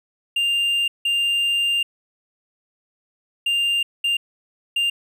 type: tone bursts at uneven times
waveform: triangle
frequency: 2796 Hz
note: F7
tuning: 1 cent sharp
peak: -16 dBFS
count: 5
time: 0.36-0.88 / 1.05-1.83 / 3.46-3.83 / 4.04-4.17 / 4.76-4.9 s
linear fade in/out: 5 ms
effects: none